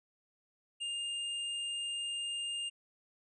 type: tone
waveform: square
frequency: 2813 Hz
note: F7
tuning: 12 cents sharp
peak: -36 dBFS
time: 0.8-2.7 s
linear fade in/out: 20 ms
effects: resampled to 24000 Hz